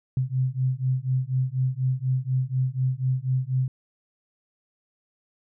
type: beating tone pair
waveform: sine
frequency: 127.6 / 131.7 Hz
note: C3 / C3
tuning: -43 / +12 cents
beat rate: 4.1 Hz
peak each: -25 dBFS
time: 0.17-3.68 s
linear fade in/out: 2 ms
effects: none